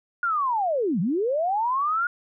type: linear two-way sweep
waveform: sine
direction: down then up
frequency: 1441 to 155.7 to 1441 Hz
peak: -21 dBFS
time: 0.23-2.07 s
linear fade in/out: 2 ms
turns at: 1 s
effects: none